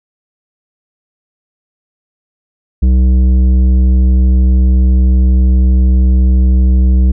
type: tone with tanh clipping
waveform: sine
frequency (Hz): 63.4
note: B1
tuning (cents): +46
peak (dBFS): -7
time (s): 2.82-7.12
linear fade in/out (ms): 10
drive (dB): 10
effects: none